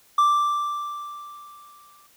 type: tone with exponential decay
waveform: triangle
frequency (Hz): 1174.7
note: D6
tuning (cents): 0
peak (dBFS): -12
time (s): 0.18-2.07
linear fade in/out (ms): 5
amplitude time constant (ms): 410
effects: white hiss -57 dBFS RMS until 2.16 s

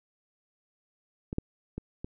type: clicks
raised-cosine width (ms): 3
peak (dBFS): -21 / -15 / -22 / -23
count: 4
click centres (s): 1.329 / 1.384 / 1.78 / 2.045
effects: none

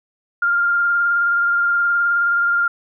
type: tone with vibrato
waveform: sine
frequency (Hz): 1400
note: F6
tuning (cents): +4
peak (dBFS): -14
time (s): 0.42-2.68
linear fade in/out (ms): 5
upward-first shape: sine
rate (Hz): 19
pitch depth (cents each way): 16
effects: none

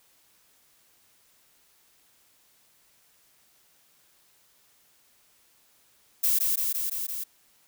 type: noise with echo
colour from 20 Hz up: violet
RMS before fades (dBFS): -23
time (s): 6.23-6.39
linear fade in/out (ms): 10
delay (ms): 170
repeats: 5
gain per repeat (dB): -2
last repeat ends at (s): 7.24
effects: white hiss -63 dBFS RMS until 7.67 s

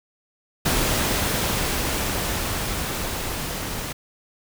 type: noise with level ramp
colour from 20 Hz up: pink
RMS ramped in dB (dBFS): -21 to -30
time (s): 0.65-3.93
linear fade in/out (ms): 10
effects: none

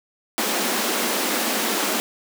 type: high-pass noise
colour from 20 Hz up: pink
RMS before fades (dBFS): -23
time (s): 0.38-2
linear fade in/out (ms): 0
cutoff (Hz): 200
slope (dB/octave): 96
effects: none

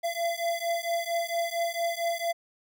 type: beating tone pair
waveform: square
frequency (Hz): 677 / 681.4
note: E5 / F5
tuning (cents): +46 / -43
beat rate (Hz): 4.4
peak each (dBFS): -31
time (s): 0.03-2.33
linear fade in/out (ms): 20
effects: none

